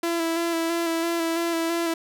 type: tone with vibrato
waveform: sawtooth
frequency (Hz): 333.8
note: E4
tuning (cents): +22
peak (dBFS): -19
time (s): 0.03-1.94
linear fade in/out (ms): 5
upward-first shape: square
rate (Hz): 3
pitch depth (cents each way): 21
effects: none